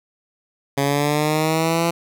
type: linear sweep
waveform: 10% pulse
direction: up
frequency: 138.59 to 169.9 Hz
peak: -9 dBFS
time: 0.77-1.91 s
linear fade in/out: 10 ms
effects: none